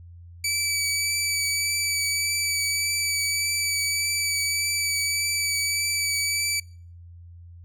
15% pulse tone with vibrato, 2299 Hz, D7, 37 cents flat, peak -16 dBFS, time 0.44-6.6 s, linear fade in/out 5 ms, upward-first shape triangle, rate 1.7 Hz, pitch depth 17 cents each way, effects noise-tail reverb RT60 0.5 s tail -25 dB re dry + added 86 Hz sine -42 dBFS peak until 7.64 s

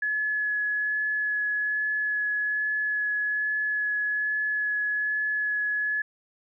sine tone with vibrato, 1700 Hz, G#6, 40 cents sharp, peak -24 dBFS, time 0.02-6.02 s, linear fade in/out 5 ms, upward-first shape sine, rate 1.2 Hz, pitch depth 9 cents each way, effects none

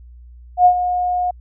sine tone with ADSR envelope, 720 Hz, F#5, 47 cents flat, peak -5 dBFS, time 0.57-1.31 s, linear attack 85 ms, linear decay 80 ms, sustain -11 dB, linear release 7 ms, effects added 60 Hz sine -38 dBFS peak until 1.4 s

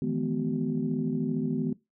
sine tone cluster, 156.1 / 169.4 / 211.8 / 248.8 / 379.6 Hz, D#3 / E3 / G#3 / B3 / F#4, +6 / +48 / +34 / +13 / +44 cents, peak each -32 / -36 / -32 / -29 / -36 dBFS, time 0.02-1.73 s, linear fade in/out 2 ms, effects noise-tail reverb RT60 0.2 s tail -20 dB re dry + tanh soft clip ceiling -15 dBFS

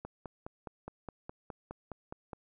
click train, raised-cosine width 1 ms, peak -27 dBFS, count 12, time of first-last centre 0.05-2.332 s, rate 4.82 Hz, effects none

